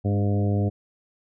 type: harmonic tone with a mistuned harmonic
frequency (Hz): 101.6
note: G#2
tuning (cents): -38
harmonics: 1 / 2 / 3 / 4 / 5 / 6 / 7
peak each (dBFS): -21 / -27 / -31 / -33 / -35 / -37 / -38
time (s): 0.04-0.7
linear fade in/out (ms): 20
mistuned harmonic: 3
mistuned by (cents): -24
effects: none

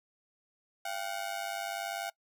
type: ring-modulated tone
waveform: sawtooth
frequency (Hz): 736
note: F#5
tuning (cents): -9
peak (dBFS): -28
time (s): 0.85-2.1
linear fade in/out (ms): 5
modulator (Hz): 50.2
effects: noise-tail reverb RT60 0.1 s tail -22 dB re dry

